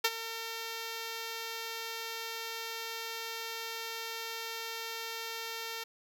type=tone with ADSR envelope; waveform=5% pulse; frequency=454.3 Hz; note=A#4; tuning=45 cents flat; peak=-12 dBFS; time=0.04-5.84 s; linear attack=8 ms; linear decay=45 ms; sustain=-14 dB; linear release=9 ms; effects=none